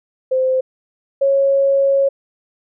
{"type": "tone pair in turn", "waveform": "sine", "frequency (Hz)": [519, 549.9], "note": ["C5", "C#5"], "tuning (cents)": [-14, -14], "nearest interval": "minor second", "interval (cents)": 100, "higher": "second", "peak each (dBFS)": [-13, -11], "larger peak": "second", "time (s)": [[0.31, 0.61], [1.21, 2.09]], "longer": "second", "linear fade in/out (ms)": 10, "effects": []}